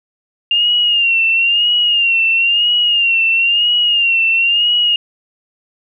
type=tone with vibrato; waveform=sine; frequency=2794 Hz; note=F7; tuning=in tune; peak=-10 dBFS; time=0.51-4.96 s; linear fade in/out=2 ms; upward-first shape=sine; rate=1 Hz; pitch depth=72 cents each way; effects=none